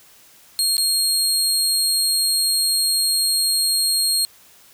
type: tone with dropouts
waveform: 25% pulse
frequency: 4252 Hz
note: C8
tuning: 27 cents sharp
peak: -12 dBFS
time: 0.59-4.25 s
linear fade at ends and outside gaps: 0 ms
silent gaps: 0.768-0.78 s
effects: white hiss -50 dBFS RMS until 4.73 s